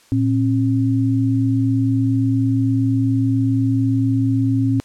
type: tone pair together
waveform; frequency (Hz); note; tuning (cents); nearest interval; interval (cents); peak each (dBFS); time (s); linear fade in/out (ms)
sine; 113.6 / 269.4; A#2 / C#4; -44 / -49; octave + minor third; 1495; -17; 0.12-4.8; 0
effects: white hiss -52 dBFS RMS until 4.84 s + low-pass 9000 Hz 12 dB/octave